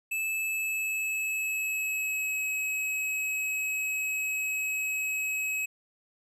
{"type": "tone with pitch glide", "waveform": "square", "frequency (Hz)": [2617, 2559], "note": ["E7", "D#7"], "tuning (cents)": [-13, 48], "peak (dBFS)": -29, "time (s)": [0.11, 5.66], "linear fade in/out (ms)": 10, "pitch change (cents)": -39, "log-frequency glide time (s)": [0.24, 2.46], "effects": []}